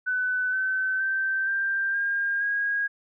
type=tone with pitch steps; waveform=sine; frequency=1503 / 1529.3 / 1556 / 1583.2 / 1610.9 / 1639 Hz; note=F#6 / G6 / G6 / G6 / G6 / G#6; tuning=+27 / -43 / -13 / +17 / +47 / -23 cents; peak=-23 dBFS; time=0.06-2.88 s; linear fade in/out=20 ms; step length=470 ms; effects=none